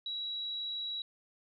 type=tone; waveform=sine; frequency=3889 Hz; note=B7; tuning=27 cents flat; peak=-35 dBFS; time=0.06-1.02 s; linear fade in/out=2 ms; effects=none